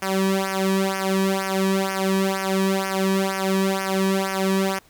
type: tone with flanger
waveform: sawtooth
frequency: 192.2 Hz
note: G3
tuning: 34 cents flat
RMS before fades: -22 dBFS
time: 0.02-4.79 s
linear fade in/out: 5 ms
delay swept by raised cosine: 0.25 to 1.45 ms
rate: 2.1 Hz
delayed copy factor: -0.95
effects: pink hiss -55 dBFS RMS until 4.89 s